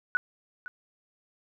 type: tone with echo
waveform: sine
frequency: 1479 Hz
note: F#6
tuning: 1 cent flat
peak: -21 dBFS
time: 0.15-0.17 s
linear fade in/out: 0 ms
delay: 510 ms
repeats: 1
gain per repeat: -15 dB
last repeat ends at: 0.68 s
effects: none